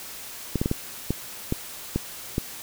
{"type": "clicks", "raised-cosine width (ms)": 3, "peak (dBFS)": -10, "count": 8, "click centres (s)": [0.557, 0.615, 0.659, 0.714, 1.106, 1.524, 1.96, 2.381], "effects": ["white hiss -39 dBFS RMS until 2.62 s"]}